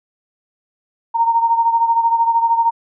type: beating tone pair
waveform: sine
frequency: 921 / 934 Hz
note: A#5 / A#5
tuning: -21 / +3 cents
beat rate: 13 Hz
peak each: -13 / -19 dBFS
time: 1.14-2.71 s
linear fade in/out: 20 ms
effects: none